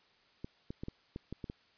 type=clicks; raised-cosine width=3 ms; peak=-27 dBFS; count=8; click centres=0.445 / 0.705 / 0.835 / 0.884 / 1.161 / 1.326 / 1.442 / 1.499 s; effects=white hiss -67 dBFS RMS until 1.77 s + resampled to 11025 Hz